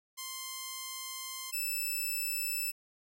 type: tone pair in turn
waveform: 5% pulse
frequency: 1046.5 / 2637 Hz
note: C6 / E7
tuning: 0 / 0 cents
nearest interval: octave + major third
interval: 1600 cents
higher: second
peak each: -27 / -23 dBFS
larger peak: second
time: 0.17-1.52 / 1.52-2.72 s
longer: first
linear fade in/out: 20 ms
effects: none